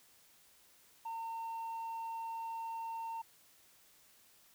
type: tone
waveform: sine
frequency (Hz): 910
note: A#5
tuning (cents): -42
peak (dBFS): -36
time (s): 1.05-3.22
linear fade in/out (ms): 10
effects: tanh soft clip ceiling -38 dBFS + white hiss -65 dBFS RMS until 4.54 s